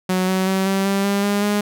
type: tone with pitch steps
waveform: sawtooth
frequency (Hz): 185 / 187.91 / 190.86 / 193.86 / 196.91 / 200 / 203.1 / 206.3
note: F#3 / F#3 / G3 / G3 / G3 / G3 / G#3 / G#3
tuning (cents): 0 / +27 / -46 / -19 / +8 / +35 / -38 / -11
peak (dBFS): -13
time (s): 0.09-1.61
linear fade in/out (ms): 5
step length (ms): 190
effects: none